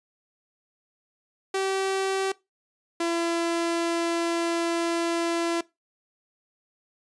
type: tone pair in turn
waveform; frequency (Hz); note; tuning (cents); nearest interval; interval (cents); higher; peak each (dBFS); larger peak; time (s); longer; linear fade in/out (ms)
sawtooth; 385.3 / 337.4; G4 / E4; -30 / +40; major second; 230; first; -20; neither; 1.54-2.32 / 3-5.61; second; 5
effects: noise-tail reverb RT60 0.2 s tail -20 dB re dry + resampled to 22050 Hz